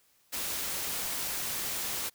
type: noise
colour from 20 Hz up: white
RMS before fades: -34 dBFS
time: 0.32-2.1 s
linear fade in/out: 20 ms
effects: white hiss -67 dBFS RMS until 2.14 s